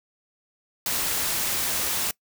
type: noise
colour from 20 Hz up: white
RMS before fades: -26 dBFS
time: 0.86-2.11 s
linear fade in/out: 2 ms
effects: noise-tail reverb RT60 0.1 s tail -23 dB re dry